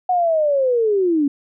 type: linear sweep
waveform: sine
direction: down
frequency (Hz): 740 to 273.2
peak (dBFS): -14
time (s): 0.09-1.28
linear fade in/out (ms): 5
effects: none